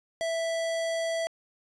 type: tone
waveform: square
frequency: 659.3 Hz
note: E5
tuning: in tune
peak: -28 dBFS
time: 0.21-1.27 s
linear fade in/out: 0 ms
effects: resampled to 22050 Hz + 10-bit